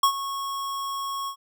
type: tone with ADSR envelope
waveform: square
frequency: 1100 Hz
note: C#6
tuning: 14 cents flat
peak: -15 dBFS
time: 0.03-1.36 s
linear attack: 5 ms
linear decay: 83 ms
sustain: -14 dB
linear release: 83 ms
effects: none